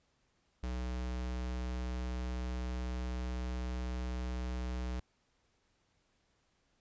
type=tone; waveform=square; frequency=62 Hz; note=B1; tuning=7 cents sharp; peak=-36 dBFS; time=0.63-5 s; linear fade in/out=5 ms; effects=pink hiss -75 dBFS RMS until 6.8 s + resampled to 16000 Hz